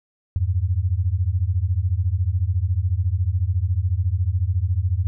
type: beating tone pair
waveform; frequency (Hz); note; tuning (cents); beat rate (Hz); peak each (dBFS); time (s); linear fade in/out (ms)
sine; 84.1 / 98.1; E2 / G2; +35 / +2; 14; -21; 0.36-5.07; 0
effects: none